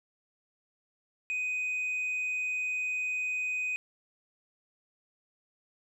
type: tone with tanh clipping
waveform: sine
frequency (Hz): 2500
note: D#7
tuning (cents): +8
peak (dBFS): -30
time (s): 1.3-3.76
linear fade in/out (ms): 0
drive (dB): 1
effects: none